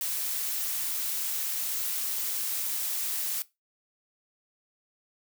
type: noise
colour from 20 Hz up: blue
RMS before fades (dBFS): -31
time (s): 0.01-3.42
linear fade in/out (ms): 0
effects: noise-tail reverb RT60 0.2 s tail -18 dB re dry